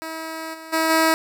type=tone with level steps; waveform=10% pulse; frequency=321.7 Hz; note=E4; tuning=42 cents flat; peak=-21 / -28 / -10 / -7 dBFS; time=0.02-1.14 s; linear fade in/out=0 ms; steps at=0.53 / 0.72 / 0.89 s; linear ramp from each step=20 ms; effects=none